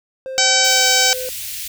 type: tone with pitch glide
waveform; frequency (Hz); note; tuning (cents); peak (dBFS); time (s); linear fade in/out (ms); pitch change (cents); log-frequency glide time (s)
triangle; 525 to 508.9; C5 to C5; +6 to -48; -23; 0.26-1.29; 0; -54; 0.66-0.85
type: harmonic tone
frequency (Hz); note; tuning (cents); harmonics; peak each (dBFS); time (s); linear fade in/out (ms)
767; G5; -38; 1 / 2 / 3 / 4 / 5 / 6 / 7 / 8 / 9 / 10; -23 / -21 / -22 / -22 / -22 / -21 / -20 / -20 / -24 / -22; 0.38-1.13; 0
type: band-stop noise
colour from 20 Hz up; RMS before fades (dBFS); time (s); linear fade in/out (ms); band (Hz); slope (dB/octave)
white; -28; 0.64-1.68; 5; 110 to 2200; 24
effects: none